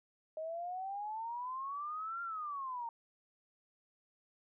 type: exponential two-way sweep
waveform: sine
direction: up then down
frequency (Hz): 622.3 to 1396.9 to 913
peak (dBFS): -38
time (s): 0.37-2.89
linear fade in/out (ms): 2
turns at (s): 2.22
effects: none